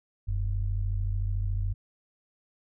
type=tone pair together; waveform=sine; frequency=42.76 / 96.5 Hz; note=F1 / G2; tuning=-36 / -27 cents; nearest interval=octave + major second; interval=1409 cents; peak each=-28 / -29 dBFS; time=0.27-1.74 s; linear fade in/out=20 ms; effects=none